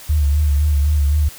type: tone with vibrato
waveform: sine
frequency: 73.42 Hz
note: D2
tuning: in tune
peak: -12 dBFS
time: 0.09-1.29 s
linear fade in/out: 10 ms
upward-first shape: sine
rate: 3.9 Hz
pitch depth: 65 cents each way
effects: white hiss -38 dBFS RMS until 1.38 s